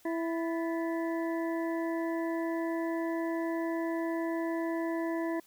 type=harmonic tone with a mistuned harmonic; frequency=330.7 Hz; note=E4; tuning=6 cents sharp; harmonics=1 / 2 / 3 / 5 / 6; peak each=-31 / -37 / -41 / -45 / -47 dBFS; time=0.05-5.4 s; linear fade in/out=5 ms; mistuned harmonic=5; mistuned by=+83 cents; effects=white hiss -62 dBFS RMS until 5.46 s